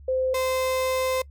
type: tone pair in turn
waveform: sine / 35% pulse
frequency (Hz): 518 / 518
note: C5 / C5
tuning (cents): -17 / -17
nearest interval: unison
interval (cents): 0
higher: neither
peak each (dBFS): -21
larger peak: neither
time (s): 0.08-0.34 / 0.34-1.22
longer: second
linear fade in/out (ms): 5
effects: noise-tail reverb RT60 0.1 s tail -24 dB re dry + added 70 Hz sine -43 dBFS peak until 1.3 s